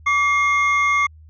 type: tone pair together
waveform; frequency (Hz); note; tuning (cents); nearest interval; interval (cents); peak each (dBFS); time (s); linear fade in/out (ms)
triangle; 1151.7 / 2138; D6 / C7; -34 / +37; major seventh; 1071; -16; 0.06-1.07; 10
effects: added 78 Hz sine -42 dBFS peak until 1.29 s + resampled to 16000 Hz